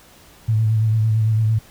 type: tone with vibrato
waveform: sine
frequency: 110 Hz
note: A2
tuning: in tune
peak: -14 dBFS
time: 0.48-1.59 s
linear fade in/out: 10 ms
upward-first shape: sine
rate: 8.9 Hz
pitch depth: 36 cents each way
effects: pink hiss -48 dBFS RMS until 1.7 s